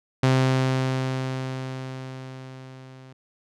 sawtooth tone with level ramp, 130.81 Hz, C3, in tune, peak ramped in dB -12 to -40 dBFS, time 0.23-3.13 s, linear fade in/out 5 ms, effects low-pass 6000 Hz 12 dB/octave

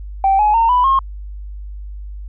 sine tone with pitch steps, 778 / 843.5 / 914.6 / 991.6 / 1075.1 Hz, G5 / G#5 / A#5 / B5 / C6, -13 / +27 / -33 / +7 / +47 cents, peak -9 dBFS, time 0.24-0.99 s, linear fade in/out 2 ms, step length 150 ms, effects tanh soft clip ceiling -6 dBFS + added 50 Hz sine -27 dBFS peak until 2.28 s

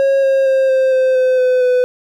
triangle tone with pitch steps, 545 / 538.4 / 531.9 / 525.5 / 519.2 / 512.9 / 506.7 / 500.6 Hz, C#5 / C5 / C5 / C5 / C5 / C5 / B4 / B4, -29 / +49 / +28 / +7 / -13 / -35 / +44 / +23 cents, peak -8 dBFS, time 0-1.84 s, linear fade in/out 0 ms, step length 230 ms, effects none

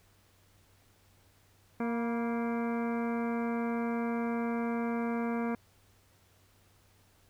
harmonic tone with a mistuned harmonic, 233.1 Hz, A#3, in tune, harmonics 1 / 2 / 3 / 4 / 5 / 6 / 7 / 9 / 10, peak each -31 / -37 / -41 / -43 / -45 / -47 / -48 / -50 / -51 dBFS, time 1.8-5.55 s, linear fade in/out 2 ms, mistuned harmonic 4, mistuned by +46 cents, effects added 96 Hz sine -66 dBFS peak until 7.29 s + pink hiss -66 dBFS RMS until 7.29 s

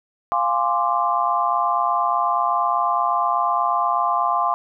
sine chord, D half-diminished seventh, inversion first, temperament equal with one note detuned, 698.5 / 823.4 / 1046.5 / 1174.7 Hz, F5 / Ab5 / C6 / D6, 0 / -15 / 0 / 0 cents, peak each -23 / -25 / -21 / -23 dBFS, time 0.32-4.54 s, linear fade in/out 0 ms, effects none

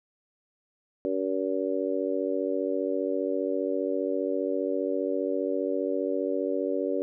harmonic tone, 95 Hz, F#2, 46 cents sharp, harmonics 3 / 4 / 5 / 6, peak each -31 / -31 / -31 / -31 dBFS, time 1.05-7.02 s, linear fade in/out 0 ms, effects none

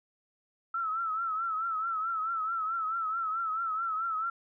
sine tone with vibrato, 1318.5 Hz, E6, in tune, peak -29 dBFS, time 0.74-4.3 s, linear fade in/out 5 ms, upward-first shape triangle, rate 4.6 Hz, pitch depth 87 cents each way, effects none

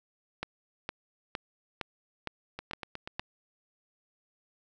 two click trains, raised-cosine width 0.3 ms, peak -22 / -17 dBFS, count 6 / 7, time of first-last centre 2.59-3.196 / 0.43-3.195 s, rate 8.25 / 2.17 Hz, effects none

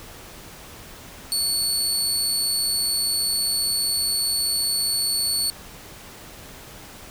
25% pulse tone, 4435 Hz, C#8, in tune, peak -16 dBFS, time 1.32-5.5 s, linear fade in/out 0 ms, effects pink hiss -42 dBFS RMS until 7.1 s

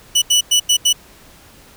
25% pulse tone bursts at uneven times, 2960 Hz, F#7, in tune, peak -7 dBFS, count 5, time 0.15-0.22 / 0.3-0.41 / 0.51-0.6 / 0.69-0.77 / 0.85-0.93 s, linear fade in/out 10 ms, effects pink hiss -45 dBFS RMS until 1.76 s

